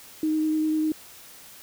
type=tone with vibrato; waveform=sine; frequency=311.1 Hz; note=D#4; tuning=in tune; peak=-21 dBFS; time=0.23-0.92 s; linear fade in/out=2 ms; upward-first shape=sine; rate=10 Hz; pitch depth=11 cents each way; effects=white hiss -47 dBFS RMS until 1.62 s